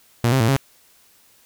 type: tone with pitch steps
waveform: sawtooth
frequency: 118.5 / 132.8 / 112.9 / 136.2 Hz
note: A#2 / C3 / A2 / C#3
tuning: +29 / +26 / +45 / -30 cents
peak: -11 dBFS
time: 0.24-0.564 s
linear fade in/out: 0 ms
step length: 81 ms
effects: white hiss -55 dBFS RMS until 1.45 s